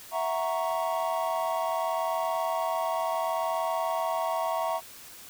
triangle chord, F# dominant seventh, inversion third, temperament equal, 659.3 / 740 / 932.3 / 1108.7 Hz, E5 / F#5 / A#5 / C#6, 0 / 0 / 0 / 0 cents, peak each -28 / -32 / -30 / -32 dBFS, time 0.11-4.81 s, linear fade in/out 50 ms, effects white hiss -47 dBFS RMS until 5.29 s

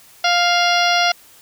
harmonic tone with a mistuned harmonic, 700 Hz, F5, 4 cents sharp, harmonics 1 / 2 / 3 / 4 / 5 / 6 / 7 / 8, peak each -17 / -20 / -22 / -23 / -24 / -25 / -25 / -26 dBFS, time 0.24-1.12 s, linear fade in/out 5 ms, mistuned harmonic 5, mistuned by -50 cents, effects white hiss -47 dBFS RMS until 1.41 s

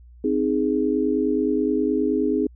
sine chord, Ab major, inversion first, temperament equal, 261.6 / 311.1 / 415.3 Hz, C4 / Eb4 / Ab4, 0 / 0 / 0 cents, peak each -23 dBFS, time 0.24-2.47 s, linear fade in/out 5 ms, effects added 60 Hz sine -44 dBFS peak until 2.55 s

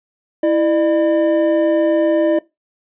triangle tone pair together, 329.6 / 602.4 Hz, E4 / D5, 0 / +44 cents, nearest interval minor seventh, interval 1044 cents, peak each -13 dBFS, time 0.43-2.39 s, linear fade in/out 5 ms, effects noise-tail reverb RT60 0.2 s tail -20 dB re dry + resampled to 8000 Hz

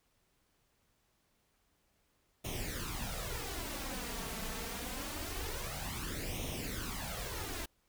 pink noise with flanger, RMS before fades -40 dBFS, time 2.44-7.66 s, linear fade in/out 10 ms, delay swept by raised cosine 0.32 to 4.52 ms, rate 0.25 Hz, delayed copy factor +0.7, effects pink hiss -75 dBFS RMS until 7.88 s

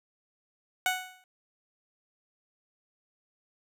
15% pulse tone with exponential decay, 740 Hz, F#5, in tune, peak -16 dBFS, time 0.86-1.24 s, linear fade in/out 1 ms, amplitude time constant 81 ms, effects none

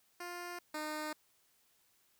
10% pulse tone pair in turn, 351.5 / 305.8 Hz, F4 / D#4, +11 / -30 cents, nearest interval major second, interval 241 cents, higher first, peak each -34 / -30 dBFS, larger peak second, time 0.2-0.59 / 0.74-1.13 s, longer neither, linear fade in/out 5 ms, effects white hiss -72 dBFS RMS until 2.19 s

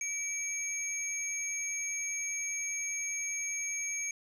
sine tone pair together, 2300 / 6505 Hz, D7 / G#8, -37 / -37 cents, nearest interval octave + tritone, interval 1800 cents, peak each -35 / -33 dBFS, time 0.01-4.11 s, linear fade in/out 2 ms, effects tanh soft clip ceiling -29 dBFS + 11-bit

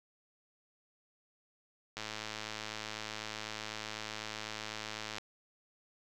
click train, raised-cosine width 0.2 ms, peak -22 dBFS, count 348, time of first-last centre 1.97-5.183 s, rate 108 Hz, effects none

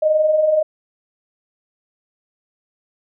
sine tone pair together, 599 / 620.3 Hz, D5 / D#5, +34 / -5 cents, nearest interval minor second, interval 61 cents, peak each -22 / -13 dBFS, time 0.02-0.63 s, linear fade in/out 10 ms, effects none

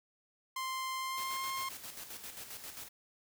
sawtooth tone with pitch glide, 1046.5 to 1064.2 Hz, C6 to C6, 0 to +29 cents, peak -32 dBFS, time 0.56-1.69 s, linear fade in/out 5 ms, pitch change +29 cents, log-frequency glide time 0.97-1.48 s
white noise with tremolo, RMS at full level -45 dBFS, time 1.17-2.89 s, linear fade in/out 10 ms, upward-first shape square, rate 7.5 Hz, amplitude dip 50%
effects none

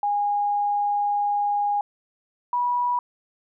sine tone pair in turn, 820 / 975.1 Hz, G#5 / B5, -22 / -22 cents, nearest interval minor third, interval 300 cents, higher second, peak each -20 dBFS, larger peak neither, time 0.03-1.81 / 2.53-2.99 s, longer first, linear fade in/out 2 ms, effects none

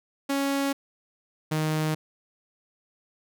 sawtooth tone pair in turn, 277.2 / 155.57 Hz, C#4 / D#3, 0 / 0 cents, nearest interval minor seventh, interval 1000 cents, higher first, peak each -20 dBFS, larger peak neither, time 0.29-0.73 / 1.51-1.95 s, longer neither, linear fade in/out 10 ms, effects none

